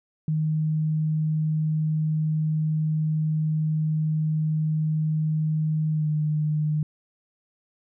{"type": "tone with pitch glide", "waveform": "sine", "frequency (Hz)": [155.56, 152.36], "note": ["D#3", "D#3"], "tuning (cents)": [0, -36], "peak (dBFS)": -21, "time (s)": [0.28, 6.83], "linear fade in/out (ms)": 2, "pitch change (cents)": -36, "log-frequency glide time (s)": [5.92, 6.08], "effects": []}